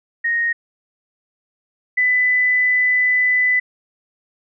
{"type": "tone pair in turn", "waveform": "sine", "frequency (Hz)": [1864.7, 1998.2], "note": ["A#6", "B6"], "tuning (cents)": [0, 20], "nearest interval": "minor second", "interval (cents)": 120, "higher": "second", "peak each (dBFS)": [-16, -13], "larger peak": "second", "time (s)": [[0.24, 0.53], [1.97, 3.6]], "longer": "second", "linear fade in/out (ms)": 10, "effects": []}